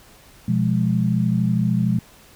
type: chord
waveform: sine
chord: F diminished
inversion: second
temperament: equal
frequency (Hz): 123.47 / 174.61 / 207.7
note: Cb3 / F3 / Ab3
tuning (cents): 0 / 0 / 0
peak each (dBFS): -21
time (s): 0.48-1.99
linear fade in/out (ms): 5
effects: pink hiss -49 dBFS RMS until 2.35 s